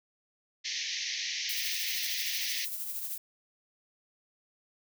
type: band-pass noise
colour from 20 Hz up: white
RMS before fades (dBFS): -35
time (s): 0.64-2.66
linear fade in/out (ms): 20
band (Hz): 1800 to 6300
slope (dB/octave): 96
type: noise with tremolo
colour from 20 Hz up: violet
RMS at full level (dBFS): -35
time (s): 1.49-3.18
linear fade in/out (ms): 5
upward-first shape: sine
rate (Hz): 13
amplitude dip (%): 45
effects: none